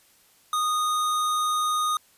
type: tone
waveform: square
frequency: 1236 Hz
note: D#6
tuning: 12 cents flat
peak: -23 dBFS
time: 0.53-1.97 s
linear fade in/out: 2 ms
effects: white hiss -59 dBFS RMS until 2.17 s + resampled to 32000 Hz